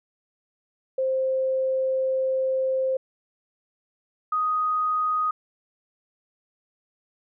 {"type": "tone pair in turn", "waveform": "sine", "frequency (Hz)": [525, 1247.2], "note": ["C5", "D#6"], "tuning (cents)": [6, 4], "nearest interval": "octave + minor third", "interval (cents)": 1498, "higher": "second", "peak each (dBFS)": -21, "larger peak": "neither", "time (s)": [[0.98, 2.97], [4.32, 5.31]], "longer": "first", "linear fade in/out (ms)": 5, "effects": []}